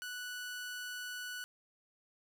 sawtooth tone, 1480 Hz, F#6, in tune, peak -37 dBFS, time 0.02-1.44 s, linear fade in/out 0 ms, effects none

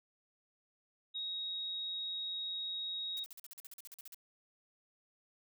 sine tone, 3779 Hz, A#7, 23 cents sharp, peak -37 dBFS, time 1.14-3.25 s, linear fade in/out 20 ms
blue noise bursts, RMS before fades -50 dBFS, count 15, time 3.17-4.145 s, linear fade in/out 0 ms, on 23 ms, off 45 ms
effects none

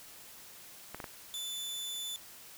clicks, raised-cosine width 0.5 ms, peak -25 dBFS, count 3, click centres 0.946 / 1.002 / 1.042 s
sawtooth tone, 3500 Hz, A7, 10 cents flat, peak -34 dBFS, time 1.34-2.16 s, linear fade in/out 0 ms
effects white hiss -52 dBFS RMS until 2.57 s

